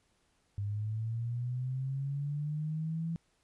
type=linear sweep; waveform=sine; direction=up; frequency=100 to 167.1 Hz; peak=-32 dBFS; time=0.58-3.16 s; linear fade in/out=0 ms; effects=pink hiss -73 dBFS RMS until 3.43 s + resampled to 24000 Hz